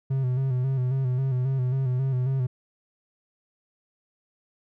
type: tone with vibrato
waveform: triangle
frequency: 130 Hz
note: C3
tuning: 11 cents flat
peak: -20 dBFS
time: 0.1-2.47 s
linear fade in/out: 10 ms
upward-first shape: square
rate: 3.7 Hz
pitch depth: 53 cents each way
effects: none